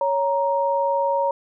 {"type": "tone pair together", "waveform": "sine", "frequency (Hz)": [556.5, 936], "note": ["C#5", "A#5"], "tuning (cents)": [7, 7], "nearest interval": "major sixth", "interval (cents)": 900, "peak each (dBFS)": -21, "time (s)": [0.01, 1.31], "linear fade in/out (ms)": 2, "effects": []}